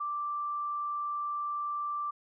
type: tone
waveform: sine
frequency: 1174.7 Hz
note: D6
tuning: in tune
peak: -31 dBFS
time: 0-2.11 s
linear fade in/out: 10 ms
effects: none

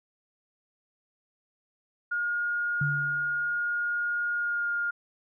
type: tone with pitch glide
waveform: sine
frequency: 1427 to 1413.9 Hz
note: F6 to F6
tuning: +37 to +21 cents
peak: -26 dBFS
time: 2.11-4.91 s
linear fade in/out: 10 ms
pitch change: -16 cents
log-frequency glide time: 4.35-4.7 s
type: tone with exponential decay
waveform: sine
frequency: 144.7 Hz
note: D3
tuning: 25 cents flat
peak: -24 dBFS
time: 2.81-3.6 s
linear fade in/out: 5 ms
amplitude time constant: 170 ms
effects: none

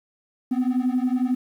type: beating tone pair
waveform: triangle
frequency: 247.7 / 258.7 Hz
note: B3 / C4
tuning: +5 / -19 cents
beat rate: 11 Hz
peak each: -19 / -20 dBFS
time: 0.51-1.35 s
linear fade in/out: 10 ms
effects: tanh soft clip ceiling -15 dBFS + 9-bit

